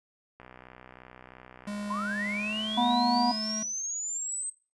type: click train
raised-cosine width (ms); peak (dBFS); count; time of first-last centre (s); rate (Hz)
0.5; -32; 161; 0.4-2.94; 63
type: tone with pitch glide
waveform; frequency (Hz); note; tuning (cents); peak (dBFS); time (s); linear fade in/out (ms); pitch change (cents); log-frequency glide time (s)
square; 205.8 to 216.2; G#3 to A3; -16 to -30; -34; 1.67-3.63; 5; +86; 2.36-2.58
type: linear sweep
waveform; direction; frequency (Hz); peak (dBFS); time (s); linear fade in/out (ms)
sine; up; 987.8 to 8290; -31; 1.9-4.5; 5
type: harmonic tone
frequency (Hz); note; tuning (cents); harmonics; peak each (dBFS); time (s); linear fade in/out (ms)
242.4; B3; -32; 1 / 3 / 4; -27 / -27 / -27; 2.77-3.32; 10
effects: noise-tail reverb RT60 0.3 s tail -17 dB re dry + resampled to 24000 Hz